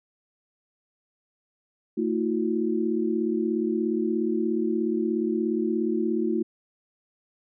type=tone cluster; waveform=sine; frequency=223 / 323.6 / 360.5 Hz; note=A3 / E4 / F#4; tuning=+23 / -32 / -45 cents; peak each=-27 dBFS; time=1.97-6.43 s; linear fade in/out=10 ms; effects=none